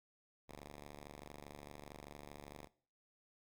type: ring-modulated tone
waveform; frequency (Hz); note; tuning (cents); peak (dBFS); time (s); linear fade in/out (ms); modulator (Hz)
5% pulse; 73; D2; -10; -37; 0.48-2.68; 20; 60.6
effects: noise-tail reverb RT60 0.5 s tail -20 dB re dry